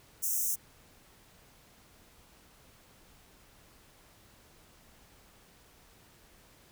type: high-pass noise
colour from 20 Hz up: white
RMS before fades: -31 dBFS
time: 0.22-0.56 s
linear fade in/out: 20 ms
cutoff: 5700 Hz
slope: 96 dB/octave
effects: pink hiss -60 dBFS RMS until 6.71 s